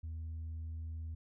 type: tone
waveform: sine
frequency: 80.6 Hz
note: E2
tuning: 38 cents flat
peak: -37 dBFS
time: 0.03-1.15 s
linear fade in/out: 10 ms
effects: tanh soft clip ceiling -38 dBFS